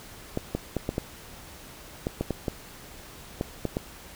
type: clicks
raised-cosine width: 2 ms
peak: -13 dBFS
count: 12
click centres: 0.374 / 0.55 / 0.767 / 0.891 / 0.981 / 2.069 / 2.21 / 2.307 / 2.482 / 3.411 / 3.653 / 3.769 s
effects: pink hiss -46 dBFS RMS until 4.15 s